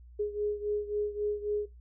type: beating tone pair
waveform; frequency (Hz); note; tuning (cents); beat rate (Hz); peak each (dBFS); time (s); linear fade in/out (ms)
sine; 415.3 / 419; G#4 / G#4; 0 / +15; 3.7; -31 / -34; 0.19-1.66; 10
effects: noise-tail reverb RT60 0.2 s tail -19 dB re dry + added 60 Hz sine -49 dBFS peak until 1.8 s